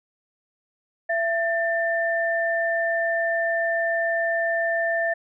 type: tone pair together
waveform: sine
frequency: 670 / 1786.5 Hz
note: E5 / A6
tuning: +28 / +26 cents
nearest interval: octave + perfect fourth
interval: 1698 cents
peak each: -23 / -24 dBFS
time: 1.09-5.14 s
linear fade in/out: 10 ms
effects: none